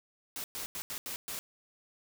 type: noise bursts at uneven times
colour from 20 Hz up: white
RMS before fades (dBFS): -39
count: 6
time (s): 0.36-0.44 / 0.55-0.66 / 0.75-0.82 / 0.9-0.98 / 1.06-1.16 / 1.28-1.39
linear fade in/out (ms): 0
effects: none